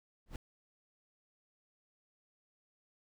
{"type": "noise with exponential growth", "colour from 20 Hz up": "brown", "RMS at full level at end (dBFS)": -34, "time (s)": [0.26, 0.36], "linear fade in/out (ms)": 2, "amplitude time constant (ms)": 21, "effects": []}